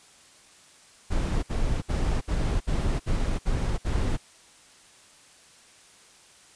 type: noise bursts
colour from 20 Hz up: brown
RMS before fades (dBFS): -25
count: 8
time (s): 1.1-4.174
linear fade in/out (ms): 20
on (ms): 330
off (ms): 62
effects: white hiss -54 dBFS RMS until 6.55 s + resampled to 22050 Hz